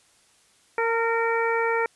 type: harmonic tone with a mistuned harmonic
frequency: 460 Hz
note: A#4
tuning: 23 cents flat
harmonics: 1 / 2 / 3 / 4 / 5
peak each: -24 / -27 / -29 / -30 / -31 dBFS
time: 0.78-1.86 s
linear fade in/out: 2 ms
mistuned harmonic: 2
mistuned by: -17 cents
effects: white hiss -60 dBFS RMS until 1.95 s + resampled to 24000 Hz